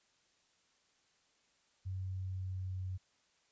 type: tone with pitch glide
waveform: sine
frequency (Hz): 94.1 to 93.02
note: F#2 to F#2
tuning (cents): +30 to +10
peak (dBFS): -37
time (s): 1.85-2.98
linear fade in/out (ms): 20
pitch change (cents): -20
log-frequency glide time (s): 1.97-2.85
effects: white hiss -73 dBFS RMS until 3.51 s + resampled to 16000 Hz

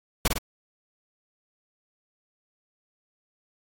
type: noise with echo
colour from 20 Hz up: pink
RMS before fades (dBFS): -20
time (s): 0.25-0.28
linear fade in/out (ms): 5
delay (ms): 52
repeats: 2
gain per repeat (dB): -4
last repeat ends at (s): 0.384
effects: AAC 48 kbps

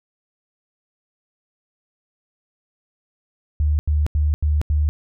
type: tone bursts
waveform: sine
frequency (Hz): 74.9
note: D2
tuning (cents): +35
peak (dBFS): -15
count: 5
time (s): 3.6-4.89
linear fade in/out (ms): 0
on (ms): 190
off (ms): 85
effects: none

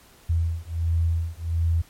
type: beating tone pair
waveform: sine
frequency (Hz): 82.41 / 83.81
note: E2 / E2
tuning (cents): 0 / +29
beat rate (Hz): 1.4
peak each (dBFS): -24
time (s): 0.29-1.82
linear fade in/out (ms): 10
effects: pink hiss -53 dBFS RMS until 1.89 s + MP3 64 kbps

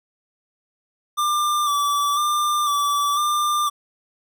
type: tone with vibrato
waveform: square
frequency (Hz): 1174.7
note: D6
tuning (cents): 0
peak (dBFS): -19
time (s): 1.17-3.7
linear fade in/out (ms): 20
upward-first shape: square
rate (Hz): 1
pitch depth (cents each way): 28
effects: none

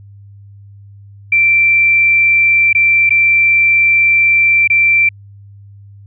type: tone with dropouts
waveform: sine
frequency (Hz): 2348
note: D7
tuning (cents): -1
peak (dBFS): -7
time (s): 1.32-5.09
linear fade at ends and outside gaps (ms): 5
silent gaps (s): 2.73-2.749 / 3.094-3.105 / 4.676-4.7
effects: added 100 Hz sine -35 dBFS peak until 6.06 s

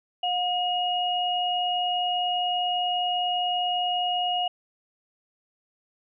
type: tone pair together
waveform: sine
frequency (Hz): 719 / 2876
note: F#5 / F#7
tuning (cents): -50 / -50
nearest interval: 2 octaves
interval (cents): 2400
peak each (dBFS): -25 / -27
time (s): 0.23-4.48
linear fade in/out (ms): 5
effects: none

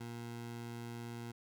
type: tone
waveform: 20% pulse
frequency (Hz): 117.9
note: A#2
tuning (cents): +20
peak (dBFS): -38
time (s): 0-1.32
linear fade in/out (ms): 10
effects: none

